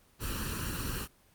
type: noise with comb filter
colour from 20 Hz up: pink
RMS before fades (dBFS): -35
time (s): 0.19-1.08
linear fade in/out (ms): 50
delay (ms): 0.7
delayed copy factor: +1
effects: pink hiss -64 dBFS RMS until 1.34 s + Opus 24 kbps